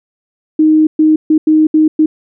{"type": "tone bursts at uneven times", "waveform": "sine", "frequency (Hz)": 311.1, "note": "D#4", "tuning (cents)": 0, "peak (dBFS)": -5, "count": 6, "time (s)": [[0.59, 0.87], [0.99, 1.16], [1.3, 1.38], [1.47, 1.67], [1.74, 1.88], [1.99, 2.06]], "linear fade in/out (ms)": 5, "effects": []}